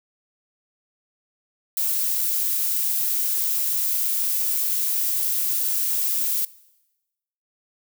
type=noise; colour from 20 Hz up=violet; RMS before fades=-23 dBFS; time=1.77-6.45 s; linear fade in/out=2 ms; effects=noise-tail reverb RT60 1.0 s tail -21 dB re dry